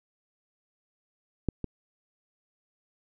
clicks, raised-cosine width 3 ms, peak -13 / -19 dBFS, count 2, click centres 1.487 / 1.643 s, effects none

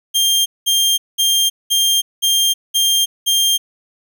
sawtooth tone bursts, 3194 Hz, G7, 32 cents sharp, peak -9 dBFS, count 7, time 0.14-3.58 s, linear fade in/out 20 ms, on 320 ms, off 200 ms, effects none

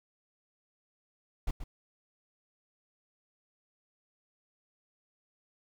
brown noise with echo, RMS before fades -30 dBFS, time 1.47-1.51 s, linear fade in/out 5 ms, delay 130 ms, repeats 1, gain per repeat -9 dB, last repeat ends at 1.64 s, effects none

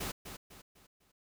pink noise with echo, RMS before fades -38 dBFS, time 0-0.12 s, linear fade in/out 10 ms, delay 250 ms, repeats 4, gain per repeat -8 dB, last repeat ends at 1.12 s, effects none

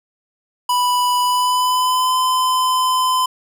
square tone with pitch glide, 987.8 to 1020.9 Hz, B5 to C6, 0 to -43 cents, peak -15 dBFS, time 0.69-3.26 s, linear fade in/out 5 ms, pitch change +57 cents, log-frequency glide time 1.21-2.16 s, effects none

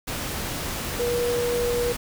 sine tone in noise, 481.4 Hz, B4, 44 cents flat, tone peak -22 dBFS, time 0.99-1.93 s, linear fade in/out 10 ms, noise pink, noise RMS -30 dBFS, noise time 0.07-1.97 s, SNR +5 dB, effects none

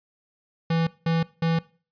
square tone bursts, 164.81 Hz, E3, in tune, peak -21 dBFS, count 3, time 0.7-1.59 s, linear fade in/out 5 ms, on 170 ms, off 190 ms, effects noise-tail reverb RT60 0.4 s tail -21 dB re dry + resampled to 11025 Hz

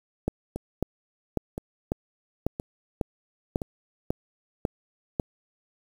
two click trains, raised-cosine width 2 ms, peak -11 / -18 dBFS, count 10 / 4, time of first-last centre 0.28-5.198 / 0.56-3.618 s, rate 1.83 / 0.981 Hz, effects 7-bit

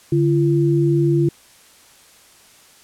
sine tone pair together, 144.82 / 340.3 Hz, D3 / F4, -24 / -45 cents, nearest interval octave + minor third, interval 1479 cents, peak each -16 dBFS, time 0.12-1.29 s, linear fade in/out 5 ms, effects white hiss -49 dBFS RMS until 2.83 s + low-pass 11000 Hz 12 dB/octave

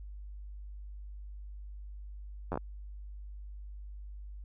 slowing click train, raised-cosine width 1 ms, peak -20 dBFS, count 5, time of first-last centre 2.52-2.574 s, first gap 10 ms, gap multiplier 1.21, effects added 50 Hz sine -42 dBFS peak until 4.44 s

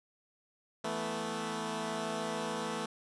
10% pulse chord, E suspended fourth, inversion none, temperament equal, 164.81 / 220 / 246.9 Hz, E3 / A3 / B3, 0 / 0 / 0 cents, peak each -33 / -28 / -33 dBFS, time 0.84-2.86 s, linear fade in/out 5 ms, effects resampled to 24000 Hz

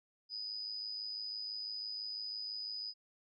sine tone with amplitude modulation, 4978 Hz, D#8, in tune, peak -37 dBFS, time 0.29-2.94 s, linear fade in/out 50 ms, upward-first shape sine, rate 106 Hz, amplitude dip 50%, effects none

